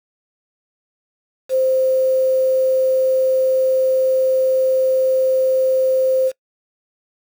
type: tone with quantisation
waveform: sine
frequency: 522 Hz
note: C5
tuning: 4 cents flat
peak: -13 dBFS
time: 1.49-6.32 s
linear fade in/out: 50 ms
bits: 6
effects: noise-tail reverb RT60 0.1 s tail -23 dB re dry